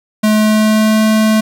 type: tone with pitch glide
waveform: square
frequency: 214.4 to 217.5 Hz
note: A3 to A3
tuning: -45 to -20 cents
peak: -9 dBFS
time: 0.23-1.41 s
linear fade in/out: 10 ms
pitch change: +25 cents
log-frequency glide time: 0.35-1.03 s
effects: 8-bit